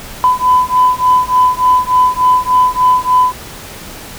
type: beating tone pair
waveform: sine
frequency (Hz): 1003 / 1006.4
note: B5 / B5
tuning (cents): +26 / +32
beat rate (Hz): 3.4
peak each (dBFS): -10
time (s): 0.24-3.32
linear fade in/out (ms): 0
effects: tanh soft clip ceiling 0 dBFS + pink hiss -30 dBFS RMS until 4.18 s